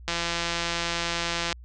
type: click train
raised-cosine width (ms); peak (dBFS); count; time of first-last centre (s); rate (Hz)
0.2; -10; 247; 0.08-1.527; 170
effects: added 60 Hz sine -42 dBFS peak until 1.64 s + resampled to 22050 Hz